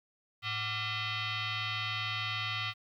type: tone with frequency modulation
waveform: sine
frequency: 531 Hz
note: C5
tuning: 25 cents sharp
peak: -32 dBFS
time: 0.42-2.74 s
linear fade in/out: 50 ms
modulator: 639 Hz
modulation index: 5.5
effects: 11-bit